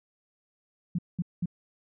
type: tone bursts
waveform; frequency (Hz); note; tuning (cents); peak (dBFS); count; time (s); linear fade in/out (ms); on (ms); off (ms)
sine; 174.61; F3; 0; -25; 3; 0.95-1.458; 5; 36; 200
effects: none